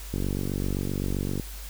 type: click train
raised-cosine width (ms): 3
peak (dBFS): -16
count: 61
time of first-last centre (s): 0.14-1.398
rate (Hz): 47.7
effects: added 50 Hz sine -37 dBFS peak until 1.69 s + white hiss -44 dBFS RMS until 1.69 s